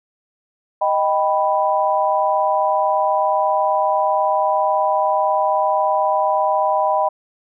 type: chord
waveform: sine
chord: Eb augmented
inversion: none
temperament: equal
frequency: 622.3 / 784 / 987.8 Hz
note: Eb5 / G5 / B5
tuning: 0 / 0 / 0 cents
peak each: -19 dBFS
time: 0.81-7.09 s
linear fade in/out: 10 ms
effects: none